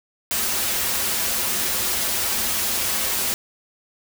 white noise with comb filter, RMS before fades -23 dBFS, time 0.31-3.34 s, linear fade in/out 0 ms, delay 6.7 ms, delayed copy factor -0.65, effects none

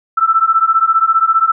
sine beating tone pair, 1318.5 / 1333.5 Hz, E6 / E6, 0 / +20 cents, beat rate 15 Hz, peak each -12 dBFS, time 0.17-1.52 s, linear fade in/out 10 ms, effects none

